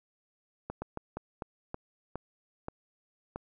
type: slowing click train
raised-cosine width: 1 ms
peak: -22 dBFS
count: 9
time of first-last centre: 0.7-3.36 s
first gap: 120 ms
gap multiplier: 1.28
effects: none